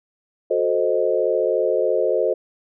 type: chord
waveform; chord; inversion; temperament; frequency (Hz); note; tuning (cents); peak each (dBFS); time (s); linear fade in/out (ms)
sine; F# diminished seventh; none; equal with one note detuned; 366 / 440 / 523.3 / 622.3; F#4 / A4 / C5 / Eb5; -19 / 0 / 0 / 0; -24 / -22 / -21 / -23; 0.5-2.34; 10
effects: none